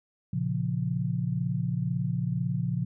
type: chord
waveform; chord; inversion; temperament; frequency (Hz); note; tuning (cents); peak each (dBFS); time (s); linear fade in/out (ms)
sine; Bb minor; none; equal; 116.54 / 138.59 / 174.61; Bb2 / Db3 / F3; 0 / 0 / 0; -31 / -30 / -30; 0.33-2.85; 5
effects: none